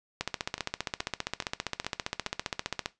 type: two click trains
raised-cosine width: 0.2 ms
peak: -20 / -12 dBFS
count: 5 / 41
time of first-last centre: 0.58-2.268 / 0.21-2.859 s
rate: 2.37 / 15.1 Hz
effects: noise-tail reverb RT60 0.2 s tail -17 dB re dry + resampled to 22050 Hz